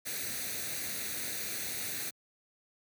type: noise with comb filter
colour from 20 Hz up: white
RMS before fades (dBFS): -37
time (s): 0.05-2.11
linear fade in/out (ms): 20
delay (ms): 0.48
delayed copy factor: +0.65
effects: high-pass 80 Hz 12 dB/octave